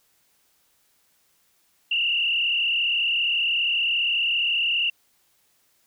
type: tone with frequency modulation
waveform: sine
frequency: 2800 Hz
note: F7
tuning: 4 cents sharp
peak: -20 dBFS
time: 1.91-4.9 s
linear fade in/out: 5 ms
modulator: 37.4 Hz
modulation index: 2.7
effects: white hiss -65 dBFS RMS until 5.86 s